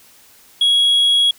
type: tone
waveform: sine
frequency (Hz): 3322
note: G#7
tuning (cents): 0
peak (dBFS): -8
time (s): 0.61-1.31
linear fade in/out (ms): 5
effects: tanh soft clip ceiling -10 dBFS + white hiss -48 dBFS RMS until 1.38 s